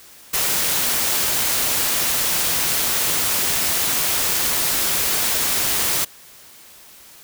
white noise, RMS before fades -20 dBFS, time 0.33-6.05 s, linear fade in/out 10 ms, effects white hiss -45 dBFS RMS until 7.23 s

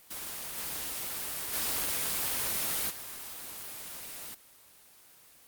white noise with level steps, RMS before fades -39 / -36 / -31 / -42 dBFS, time 0.1-4.35 s, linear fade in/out 10 ms, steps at 0.56 / 1.52 / 2.89 s, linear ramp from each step 20 ms, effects white hiss -57 dBFS RMS until 5.47 s + Opus 24 kbps

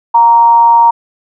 sine tone with frequency modulation, 932.3 Hz, A#5, in tune, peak -3 dBFS, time 0.14-0.91 s, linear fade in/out 10 ms, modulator 214 Hz, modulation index 0.24, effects none

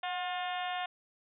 harmonic tone with a mistuned harmonic, 356.3 Hz, F4, 35 cents sharp, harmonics 2 / 3 / 4 / 5 / 6 / 7 / 8 / 9 / 10, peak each -35 / -43 / -44 / -43 / -47 / -48 / -45 / -48 / -47 dBFS, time 0.03-0.86 s, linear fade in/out 5 ms, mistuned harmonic 2, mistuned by +34 cents, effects none

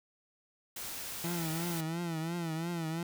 white noise, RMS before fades -41 dBFS, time 0.76-1.81 s, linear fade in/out 5 ms
30% pulse tone with vibrato, 166.1 Hz, E3, 13 cents sharp, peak -31 dBFS, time 1.24-3.03 s, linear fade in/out 2 ms, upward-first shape triangle, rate 2.9 Hz, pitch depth 100 cents each way
effects none

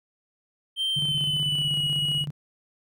triangle tone with pitch glide, 3136 to 2909 Hz, G7 to F#7, 0 to -30 cents, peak -22 dBFS, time 0.76-2.26 s, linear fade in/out 50 ms, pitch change -130 cents, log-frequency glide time 0.91-1.77 s
sine tone with tremolo, 146.83 Hz, D3, in tune, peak -27 dBFS, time 0.96-2.31 s, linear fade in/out 10 ms, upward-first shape square, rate 16 Hz, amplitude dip 70%
effects none

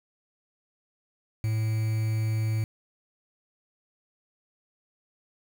triangle tone with quantisation, 110 Hz, A2, in tune, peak -22 dBFS, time 1.44-2.64 s, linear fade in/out 0 ms, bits 7, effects none

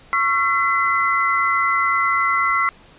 sine tone cluster, 1105 / 1354 / 2028 Hz, C#6 / E6 / B6, -6 / +46 / +45 cents, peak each -20 dBFS, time 0.13-2.69 s, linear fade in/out 0 ms, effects pink hiss -48 dBFS RMS until 2.98 s + resampled to 8000 Hz

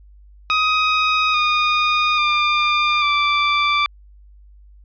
20% pulse tone with pitch steps, 1257 / 1227.6 / 1198.9 / 1170.8 Hz, D#6 / D#6 / D6 / D6, +17 / -24 / +35 / -6 cents, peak -10 dBFS, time 0.5-3.86 s, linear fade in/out 0 ms, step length 840 ms, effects added 50 Hz sine -43 dBFS peak until 4.84 s + resampled to 11025 Hz

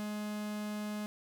45% pulse tone, 210 Hz, G#3, 19 cents sharp, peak -36 dBFS, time 0-1.06 s, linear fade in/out 0 ms, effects none

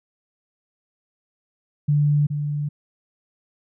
sine tone with echo, 146.83 Hz, D3, in tune, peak -15 dBFS, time 1.88-2.27 s, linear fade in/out 10 ms, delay 420 ms, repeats 1, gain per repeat -7 dB, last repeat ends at 2.69 s, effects none

